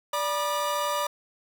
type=tone cluster; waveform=45% pulse; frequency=584 / 971 / 1204 Hz; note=D5 / B5 / D6; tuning=-10 / -30 / +43 cents; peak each=-30 dBFS; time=0.13-1.07 s; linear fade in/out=5 ms; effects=none